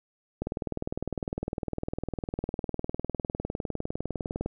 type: click train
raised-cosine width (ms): 2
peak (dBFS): -17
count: 81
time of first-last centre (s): 0.42-4.46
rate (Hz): 19.8
effects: none